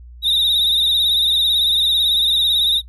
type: tone with vibrato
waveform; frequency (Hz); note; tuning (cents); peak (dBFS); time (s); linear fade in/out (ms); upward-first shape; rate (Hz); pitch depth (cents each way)
triangle; 3729; A#7; 0; -12; 0.22-2.82; 50; sine; 18; 71
effects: noise-tail reverb RT60 0.1 s tail -21 dB re dry + added 60 Hz sine -36 dBFS peak until 2.88 s